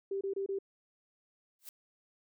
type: tone bursts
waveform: sine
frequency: 392 Hz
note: G4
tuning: in tune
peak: -32 dBFS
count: 4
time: 0.11-0.588 s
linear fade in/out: 5 ms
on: 100 ms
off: 26 ms
type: noise with exponential growth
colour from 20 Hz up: blue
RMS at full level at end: -42 dBFS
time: 1.59-1.69 s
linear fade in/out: 1 ms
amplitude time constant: 21 ms
effects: none